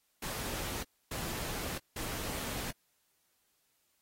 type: noise bursts at uneven times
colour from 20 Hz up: pink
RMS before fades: -39 dBFS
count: 3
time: 0.22-0.83 / 1.11-1.78 / 1.96-2.71 s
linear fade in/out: 5 ms
effects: white hiss -75 dBFS RMS until 4.01 s + AAC 48 kbps